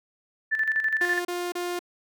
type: tone with tremolo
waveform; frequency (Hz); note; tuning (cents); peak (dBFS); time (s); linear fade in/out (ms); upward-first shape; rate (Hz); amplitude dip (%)
sine; 1760; A6; 0; -20; 0.51-1.2; 20; square; 12; 60
type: tone bursts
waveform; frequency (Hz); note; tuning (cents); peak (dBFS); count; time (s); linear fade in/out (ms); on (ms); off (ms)
sawtooth; 353; F4; +19; -24; 3; 1.01-1.792; 5; 240; 31
effects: none